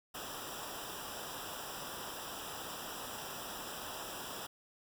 pink noise with comb filter, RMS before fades -44 dBFS, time 0.14-4.47 s, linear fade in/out 10 ms, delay 0.46 ms, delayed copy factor -0.85, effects none

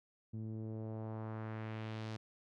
sawtooth tone with low-pass filter sweep, 110 Hz, A2, in tune, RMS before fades -43 dBFS, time 0.33-2.17 s, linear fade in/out 10 ms, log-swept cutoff 230 to 5300 Hz, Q 1.3, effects none

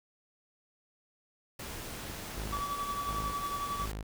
pink noise, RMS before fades -42 dBFS, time 1.59-3.92 s, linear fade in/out 5 ms
sawtooth tone bursts, 52.7 Hz, G#1, 26 cents sharp, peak -33 dBFS, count 3, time 2.37-4.03 s, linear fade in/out 10 ms, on 240 ms, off 470 ms
triangle tone with tremolo, 1146 Hz, D6, 43 cents flat, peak -29 dBFS, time 2.52-3.86 s, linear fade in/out 10 ms, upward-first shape triangle, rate 11 Hz, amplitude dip 60%
effects none

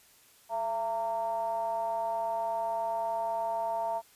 triangle ring-modulated tone, 119.9 Hz, A#2, 49 cents sharp, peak -24 dBFS, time 0.49-4.02 s, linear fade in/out 50 ms, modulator 794 Hz, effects white hiss -60 dBFS RMS until 4.15 s + resampled to 32000 Hz

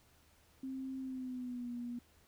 sine tone with pitch glide, 264.1 to 240.8 Hz, C4 to B3, +16 to -44 cents, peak -39 dBFS, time 0.63-1.99 s, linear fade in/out 5 ms, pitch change -160 cents, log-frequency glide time 1-1.71 s, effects added 77 Hz sine -70 dBFS peak until 2.27 s + pink hiss -68 dBFS RMS until 2.27 s

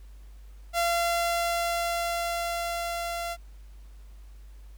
sawtooth tone with level ramp, 685 Hz, F5, 34 cents flat, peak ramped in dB -19 to -27 dBFS, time 0.73-3.37 s, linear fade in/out 50 ms, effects added 50 Hz sine -44 dBFS peak until 4.77 s + pink hiss -63 dBFS RMS until 4.77 s

